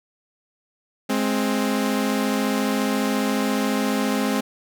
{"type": "tone pair together", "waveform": "sawtooth", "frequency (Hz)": [209.2, 263.6], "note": ["G#3", "C4"], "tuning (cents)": [13, 13], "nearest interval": "major third", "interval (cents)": 400, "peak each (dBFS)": -19, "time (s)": [1.09, 4.41], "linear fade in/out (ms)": 10, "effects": []}